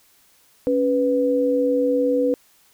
sine tone pair together, 277.6 / 494.7 Hz, C#4 / B4, +3 / +3 cents, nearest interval minor seventh, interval 1000 cents, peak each -21 / -18 dBFS, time 0.67-2.34 s, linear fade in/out 0 ms, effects white hiss -57 dBFS RMS until 2.73 s

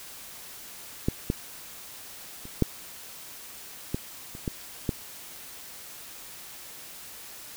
clicks, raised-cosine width 3 ms, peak -10 / -11 / -29 / -7 / -14 / -28 / -15 / -12 dBFS, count 8, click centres 1.085 / 1.301 / 2.454 / 2.623 / 3.945 / 4.351 / 4.478 / 4.892 s, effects white hiss -44 dBFS RMS until 7.56 s

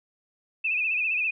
sine tone with vibrato, 2551 Hz, D#7, 43 cents sharp, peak -23 dBFS, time 0.64-1.31 s, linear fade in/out 10 ms, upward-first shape sine, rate 15 Hz, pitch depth 85 cents each way, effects none

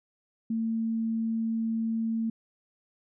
sine tone, 225.4 Hz, A3, 42 cents sharp, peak -26 dBFS, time 0.5-2.3 s, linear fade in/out 5 ms, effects none

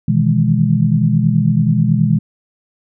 sine chord, E major seventh, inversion second, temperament equal, 123.47 / 155.56 / 164.81 / 207.7 Hz, B2 / D#3 / E3 / G#3, 0 / 0 / 0 / 0 cents, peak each -16 dBFS, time 0.08-2.19 s, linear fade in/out 5 ms, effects none

